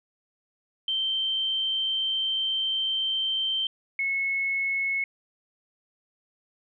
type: tone pair in turn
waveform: sine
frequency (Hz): 3123 / 2190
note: G7 / C#7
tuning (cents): -7 / -22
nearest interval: tritone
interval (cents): 615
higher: first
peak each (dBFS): -24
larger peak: neither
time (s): 0.88-3.67 / 3.99-5.04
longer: first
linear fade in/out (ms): 2
effects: none